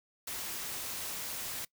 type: noise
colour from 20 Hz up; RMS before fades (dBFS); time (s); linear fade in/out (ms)
white; -39; 0.27-1.65; 5
effects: noise-tail reverb RT60 0.1 s tail -22 dB re dry